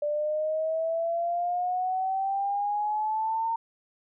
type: exponential sweep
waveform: sine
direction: up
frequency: 587.3 to 917 Hz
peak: -25 dBFS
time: 0.02-3.56 s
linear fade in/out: 5 ms
effects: none